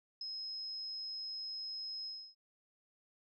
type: tone with ADSR envelope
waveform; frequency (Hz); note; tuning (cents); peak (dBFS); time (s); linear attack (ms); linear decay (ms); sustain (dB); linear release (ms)
sine; 5130; E8; -48; -37; 0.21-2.35; 4; 4; -3; 290
effects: none

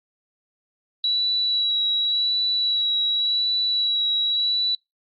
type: tone with vibrato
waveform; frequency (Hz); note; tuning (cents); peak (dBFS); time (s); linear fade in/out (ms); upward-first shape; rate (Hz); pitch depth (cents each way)
sine; 3914; B7; -16; -19; 1.04-4.75; 2; sine; 0.89; 18
effects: noise-tail reverb RT60 0.2 s tail -26 dB re dry + Opus 48 kbps

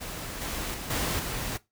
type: noise with level steps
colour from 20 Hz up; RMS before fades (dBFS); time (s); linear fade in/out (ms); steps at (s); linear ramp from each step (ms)
pink; -37 / -33 / -37 / -29 / -33; 0-1.58; 20; 0.41 / 0.74 / 0.9 / 1.19; 5
effects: noise-tail reverb RT60 0.2 s tail -19 dB re dry

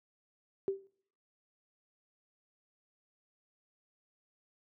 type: tone with exponential decay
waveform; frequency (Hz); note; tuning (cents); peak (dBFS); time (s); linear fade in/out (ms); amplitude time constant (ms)
sine; 390; G4; -9; -26; 0.68-0.87; 0; 40
effects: noise-tail reverb RT60 0.6 s tail -23 dB re dry + high-pass 100 Hz 12 dB/octave

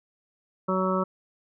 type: harmonic tone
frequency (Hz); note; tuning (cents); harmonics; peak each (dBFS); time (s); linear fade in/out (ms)
187.4; F#3; +22; 1 / 2 / 3 / 5 / 6 / 7; -27 / -30 / -29 / -34 / -31 / -30; 0.68-1.04; 10
effects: none

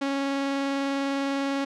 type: tone with vibrato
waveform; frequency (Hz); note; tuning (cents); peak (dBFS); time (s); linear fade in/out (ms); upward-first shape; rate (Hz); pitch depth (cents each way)
sawtooth; 276.1; C#4; -7; -21; 0.01-1.65; 10; sine; 20; 15
effects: low-pass 5000 Hz 12 dB/octave

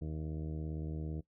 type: harmonic tone with a mistuned harmonic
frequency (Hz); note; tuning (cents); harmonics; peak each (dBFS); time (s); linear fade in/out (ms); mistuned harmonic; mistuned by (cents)
77.78; D#2; 0; 1 / 2 / 3 / 4 / 5 / 6 / 7 / 8 / 9; -40 / -40 / -51 / -46 / -53 / -52 / -60 / -61 / -63; 0.01-1.21; 10; 9; -40
effects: noise-tail reverb RT60 0.1 s tail -19 dB re dry

